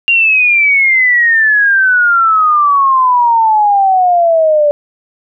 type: exponential sweep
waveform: sine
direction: down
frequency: 2794 to 580 Hz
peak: -6 dBFS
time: 0.08-4.71 s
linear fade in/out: 0 ms
effects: none